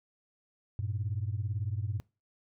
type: beating tone pair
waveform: sine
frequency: 97 / 115 Hz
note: G2 / A#2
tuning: -18 / -23 cents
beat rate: 18 Hz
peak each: -32 / -34 dBFS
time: 0.79-2 s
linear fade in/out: 0 ms
effects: noise-tail reverb RT60 0.3 s tail -24 dB re dry + tanh soft clip ceiling -24 dBFS